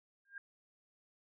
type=tone with exponential growth; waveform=sine; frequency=1607 Hz; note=G6; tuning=43 cents sharp; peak=-40 dBFS; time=0.25-0.38 s; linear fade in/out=2 ms; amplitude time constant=28 ms; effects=none